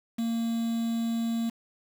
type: tone with quantisation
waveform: triangle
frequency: 230 Hz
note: A#3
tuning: 23 cents flat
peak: -24 dBFS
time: 0.18-1.5 s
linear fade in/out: 10 ms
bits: 7
effects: none